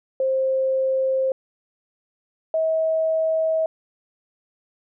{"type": "tone pair in turn", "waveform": "sine", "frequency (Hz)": [528, 641.3], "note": ["C5", "E5"], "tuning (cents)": [16, -48], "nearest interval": "minor third", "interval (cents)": 336, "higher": "second", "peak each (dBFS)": -18, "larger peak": "neither", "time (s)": [[0.2, 1.32], [2.54, 3.66]], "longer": "neither", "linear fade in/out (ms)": 2, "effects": []}